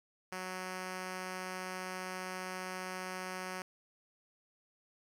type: tone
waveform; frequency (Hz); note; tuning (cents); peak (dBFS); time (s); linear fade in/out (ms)
5% pulse; 185; F#3; 0; -28; 0.32-3.62; 2
effects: low-pass 12000 Hz 12 dB/octave + 10-bit